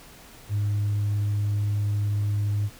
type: tone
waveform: sine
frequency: 103.1 Hz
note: G#2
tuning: 12 cents flat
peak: -20 dBFS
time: 0.49-2.7 s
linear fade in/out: 50 ms
effects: tanh soft clip ceiling -20 dBFS + pink hiss -48 dBFS RMS until 2.79 s